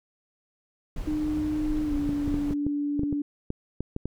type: noise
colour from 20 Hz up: brown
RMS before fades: -34 dBFS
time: 0.96-2.54 s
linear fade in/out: 5 ms
type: tone with pitch glide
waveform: sine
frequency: 304.2 to 289.8 Hz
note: D#4 to D4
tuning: -39 to -23 cents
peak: -25 dBFS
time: 1.07-3.22 s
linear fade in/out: 5 ms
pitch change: -84 cents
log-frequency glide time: 1.84-1.94 s
type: clicks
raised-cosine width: 3 ms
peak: -17 dBFS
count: 12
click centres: 2.092 / 2.278 / 2.342 / 2.509 / 2.666 / 2.994 / 3.034 / 3.127 / 3.504 / 3.806 / 3.964 / 4.056 s
effects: none